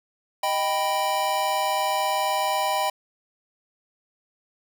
square chord, Eb augmented, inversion none, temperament equal, 622.3 / 784 / 987.8 Hz, Eb5 / G5 / B5, 0 / 0 / 0 cents, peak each -29 / -26 / -27 dBFS, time 0.43-2.9 s, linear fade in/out 5 ms, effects none

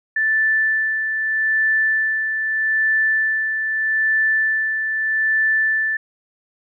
sine tone with tremolo, 1760 Hz, A6, in tune, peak -14 dBFS, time 0.16-5.97 s, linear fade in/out 5 ms, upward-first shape sine, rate 0.8 Hz, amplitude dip 45%, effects none

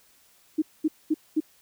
sine tone bursts, 311.1 Hz, D#4, in tune, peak -19 dBFS, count 4, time 0.58-1.404 s, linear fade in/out 10 ms, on 41 ms, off 220 ms, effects white hiss -60 dBFS RMS until 1.61 s

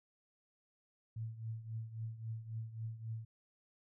sine tone with tremolo, 112.2 Hz, A2, 34 cents sharp, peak -37 dBFS, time 1.16-3.25 s, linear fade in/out 5 ms, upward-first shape triangle, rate 3.7 Hz, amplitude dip 80%, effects none

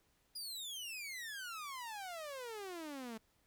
sawtooth exponential sweep, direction down, 4978 to 215.7 Hz, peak -40 dBFS, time 0.35-3.18 s, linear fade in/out 10 ms, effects pink hiss -75 dBFS RMS until 3.46 s

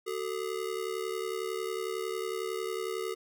square ring-modulated tone, 411.6 Hz, G#4, 16 cents flat, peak -30 dBFS, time 0.06-3.15 s, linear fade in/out 20 ms, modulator 35.5 Hz, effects none

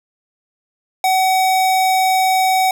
square tone, 754 Hz, F#5, 32 cents sharp, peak -13 dBFS, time 1.04-2.71 s, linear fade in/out 2 ms, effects none

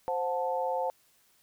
sine chord, F# diminished, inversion second, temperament equal with one note detuned, 523.3 / 723.9 / 880 Hz, C5 / F#5 / A5, 0 / -38 / 0 cents, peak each -31 / -34 / -32 dBFS, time 0.08-0.9 s, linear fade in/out 0 ms, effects white hiss -66 dBFS RMS until 1.42 s

